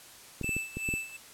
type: clicks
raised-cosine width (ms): 3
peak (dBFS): -22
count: 7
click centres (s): 0.413 / 0.444 / 0.492 / 0.566 / 0.77 / 0.889 / 0.939
type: tone with tremolo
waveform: square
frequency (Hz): 2637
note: E7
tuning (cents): 0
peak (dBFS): -30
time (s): 0.43-1.17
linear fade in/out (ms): 10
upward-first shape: sine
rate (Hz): 2.6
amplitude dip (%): 85
effects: white hiss -51 dBFS RMS until 1.33 s + low-pass 12000 Hz 12 dB/octave